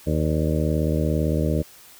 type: harmonic tone with a mistuned harmonic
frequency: 77.78 Hz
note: D#2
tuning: in tune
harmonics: 1 / 2 / 3 / 4 / 5 / 6 / 7 / 8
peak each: -24 / -24 / -28 / -28 / -33 / -30 / -32 / -32 dBFS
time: 0.06-1.63 s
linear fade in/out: 20 ms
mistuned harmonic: 8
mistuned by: -63 cents
effects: white hiss -48 dBFS RMS until 1.99 s